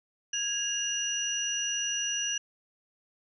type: tone cluster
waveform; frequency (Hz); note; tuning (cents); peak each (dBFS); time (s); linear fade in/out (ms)
sine; 1648 / 2833 / 5870; G#6 / F7 / F#8; -14 / +24 / -15; -38 / -32 / -31; 0.33-2.38; 5
effects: none